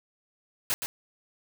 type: noise with echo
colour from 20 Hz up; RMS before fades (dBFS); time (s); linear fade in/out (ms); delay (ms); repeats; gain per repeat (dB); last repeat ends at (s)
white; -27; 0.7-0.74; 0; 120; 1; -6; 0.86
effects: none